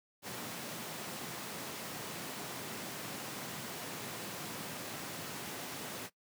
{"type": "high-pass noise", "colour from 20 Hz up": "pink", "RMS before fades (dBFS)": -43, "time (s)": [0.22, 6.1], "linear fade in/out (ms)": 50, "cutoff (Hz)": 130, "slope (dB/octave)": 24, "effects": ["noise-tail reverb RT60 0.1 s tail -19 dB re dry"]}